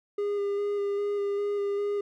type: tone with vibrato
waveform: triangle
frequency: 405.9 Hz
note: G#4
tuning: 40 cents flat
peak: -24 dBFS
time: 0.18-2.01 s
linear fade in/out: 5 ms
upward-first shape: square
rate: 2.5 Hz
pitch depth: 13 cents each way
effects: none